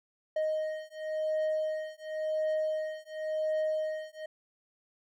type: beating tone pair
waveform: triangle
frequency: 622.3 / 623.23 Hz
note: D#5 / D#5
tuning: 0 / +3 cents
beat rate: 0.93 Hz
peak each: -31 dBFS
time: 0.36-4.26 s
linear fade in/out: 5 ms
effects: none